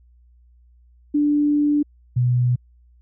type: tone pair in turn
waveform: sine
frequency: 293.7 / 123.49 Hz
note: D4 / B2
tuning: 0 / 0 cents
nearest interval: octave + minor third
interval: 1500 cents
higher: first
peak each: -15 dBFS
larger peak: neither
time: 1.14-1.83 / 2.16-2.56 s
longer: first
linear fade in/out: 10 ms
effects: added 60 Hz sine -50 dBFS peak until 3.01 s